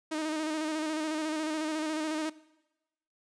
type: tone with vibrato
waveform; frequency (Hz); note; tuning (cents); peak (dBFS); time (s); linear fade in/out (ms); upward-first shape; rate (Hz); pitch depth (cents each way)
sawtooth; 311.1; D#4; 0; -27; 0.11-2.3; 10; square; 14; 34
effects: noise-tail reverb RT60 1.0 s tail -20 dB re dry + resampled to 22050 Hz